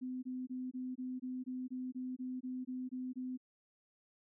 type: tone bursts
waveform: sine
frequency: 254.7 Hz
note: C4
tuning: 46 cents flat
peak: -38 dBFS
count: 14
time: 0.01-3.376 s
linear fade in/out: 20 ms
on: 220 ms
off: 22 ms
effects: none